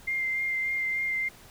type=tone with vibrato; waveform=sine; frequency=2100 Hz; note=C7; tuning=6 cents sharp; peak=-26 dBFS; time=0.07-1.29 s; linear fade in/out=10 ms; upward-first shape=sine; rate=3.4 Hz; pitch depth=14 cents each way; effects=pink hiss -52 dBFS RMS until 1.5 s